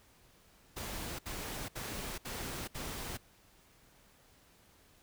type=noise bursts; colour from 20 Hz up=pink; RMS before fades=-41 dBFS; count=5; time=0.76-3.174 s; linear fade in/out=10 ms; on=430 ms; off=66 ms; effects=pink hiss -64 dBFS RMS until 5.02 s